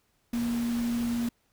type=tone in noise; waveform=sine; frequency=236.2 Hz; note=A#3; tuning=23 cents sharp; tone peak=-26 dBFS; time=0.33-1.29 s; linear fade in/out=5 ms; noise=pink; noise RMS=-41 dBFS; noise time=0.33-1.29 s; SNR=+12 dB; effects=pink hiss -71 dBFS RMS until 1.52 s